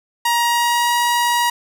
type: tone with pitch glide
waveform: sawtooth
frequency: 945 to 956 Hz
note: A#5 to A#5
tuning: +23 to +43 cents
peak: -11 dBFS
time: 0.25-1.5 s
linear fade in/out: 5 ms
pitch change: +20 cents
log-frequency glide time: 0.4-0.96 s
effects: none